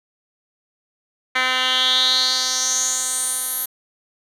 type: tone with band-pass filter sweep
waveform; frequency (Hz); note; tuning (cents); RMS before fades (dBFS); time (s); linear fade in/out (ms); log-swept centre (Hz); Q
10% pulse; 256.7; C4; -33; -20; 1.35-3.66; 10; 2300 to 12000; 5
effects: none